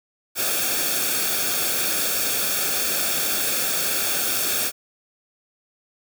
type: noise with comb filter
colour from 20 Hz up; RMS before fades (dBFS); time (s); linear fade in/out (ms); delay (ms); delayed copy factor
white; -23; 0.35-4.72; 50; 1; -0.65
effects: none